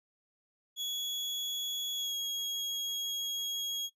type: tone with pitch glide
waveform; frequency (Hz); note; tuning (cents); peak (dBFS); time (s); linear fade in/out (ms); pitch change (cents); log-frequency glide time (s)
35% pulse; 3364 to 3302; G#7 to G#7; +22 to -11; -31; 0.76-3.9; 50; -33; 1.94-2.15
effects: noise-tail reverb RT60 0.1 s tail -18 dB re dry + resampled to 32000 Hz